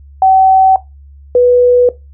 sine tone pair in turn, 762 / 491.9 Hz, G5 / B4, -49 / -7 cents, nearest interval minor sixth, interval 758 cents, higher first, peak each -4 dBFS, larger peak neither, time 0.22-0.76 / 1.35-1.89 s, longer neither, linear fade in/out 2 ms, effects noise-tail reverb RT60 0.2 s tail -17 dB re dry + added 70 Hz sine -34 dBFS peak until 2.13 s

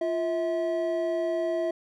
triangle tone pair together, 346.4 / 648 Hz, F4 / E5, -14 / -30 cents, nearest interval major seventh, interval 1084 cents, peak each -27 / -25 dBFS, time 0.01-1.71 s, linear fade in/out 5 ms, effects none

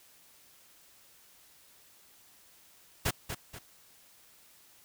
pink noise with echo, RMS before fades -29 dBFS, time 3.05-3.11 s, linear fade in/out 10 ms, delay 240 ms, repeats 2, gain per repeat -8 dB, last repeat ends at 3.59 s, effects white hiss -60 dBFS RMS until 4.84 s

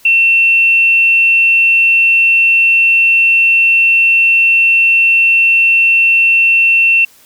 sine tone, 2700 Hz, E7, 41 cents sharp, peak -6 dBFS, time 0.05-7.05 s, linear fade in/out 5 ms, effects white hiss -45 dBFS RMS until 7.25 s

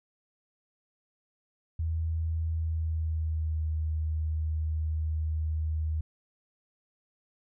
sine tone with pitch glide, 81 to 78.38 Hz, E2 to D#2, -30 to +13 cents, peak -27 dBFS, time 1.79-6.01 s, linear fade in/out 5 ms, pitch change -57 cents, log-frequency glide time 2.53-3.68 s, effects none

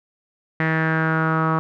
sawtooth tone with low-pass filter sweep, 160 Hz, D#3, 49 cents sharp, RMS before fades -20 dBFS, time 0.6-1.59 s, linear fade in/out 0 ms, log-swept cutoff 1900 to 1200 Hz, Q 6, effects none

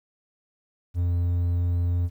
triangle tone with vibrato, 87.31 Hz, F2, in tune, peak -19 dBFS, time 0.94-2.1 s, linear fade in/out 50 ms, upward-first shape triangle, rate 3.2 Hz, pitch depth 9 cents each way, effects 10-bit

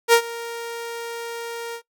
sawtooth tone with ADSR envelope, 466.2 Hz, A#4, in tune, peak -5 dBFS, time 0.08-1.82 s, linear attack 50 ms, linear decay 81 ms, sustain -20 dB, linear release 79 ms, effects noise-tail reverb RT60 0.1 s tail -19 dB re dry

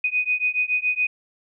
sine beating tone pair, 2488 / 2495.1 Hz, D#7 / D#7, -1 / +4 cents, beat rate 7.1 Hz, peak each -23 dBFS, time 0.04-1.07 s, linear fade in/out 5 ms, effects none

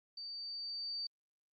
sine tone with level ramp, 4612 Hz, D8, 32 cents flat, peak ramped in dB -43 to -37 dBFS, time 0.17-1.07 s, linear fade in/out 5 ms, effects Opus 48 kbps

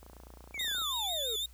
click train, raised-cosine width 1 ms, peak -37 dBFS, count 24, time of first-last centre 0.03-0.818 s, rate 29.2 Hz
triangle exponential sweep, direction down, 2349 to 420 Hz, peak -36 dBFS, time 0.54-1.36 s, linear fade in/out 5 ms
40% pulse tone with vibrato, 3601 Hz, A7, 39 cents sharp, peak -31 dBFS, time 0.59-1.46 s, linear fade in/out 5 ms, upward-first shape triangle, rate 6 Hz, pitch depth 92 cents each way
effects added 60 Hz sine -52 dBFS peak until 1.53 s + white hiss -63 dBFS RMS until 1.53 s

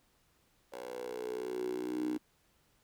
10% pulse tone with high-pass filter sweep, 61.74 Hz, B1, in tune, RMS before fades -38 dBFS, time 0.72-2.18 s, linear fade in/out 10 ms, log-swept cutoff 560 to 290 Hz, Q 9, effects pink hiss -71 dBFS RMS until 2.83 s

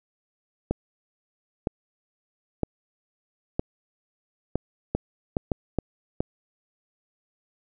two click trains, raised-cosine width 2 ms, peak -10 / -10 dBFS, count 4 / 6, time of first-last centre 4.95-6.205 / 0.71-5.518 s, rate 2.39 / 1.04 Hz, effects none

